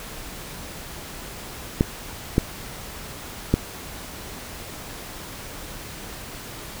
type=clicks; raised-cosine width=3 ms; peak=-3 dBFS; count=3; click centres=1.809 / 2.381 / 3.54 s; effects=pink hiss -37 dBFS RMS until 6.8 s